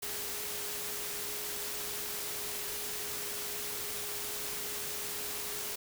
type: tone in noise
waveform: sine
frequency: 415.3 Hz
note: G#4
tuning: in tune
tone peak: -48 dBFS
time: 0.02-5.76 s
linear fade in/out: 10 ms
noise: white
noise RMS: -38 dBFS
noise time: 0.02-5.76 s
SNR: -13 dB
effects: none